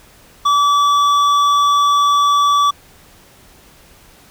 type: tone with hard clipping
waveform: sine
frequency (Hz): 1151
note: D6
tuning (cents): -35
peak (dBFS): -12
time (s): 0.45-2.71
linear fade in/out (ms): 10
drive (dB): 9
effects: pink hiss -46 dBFS RMS until 4.3 s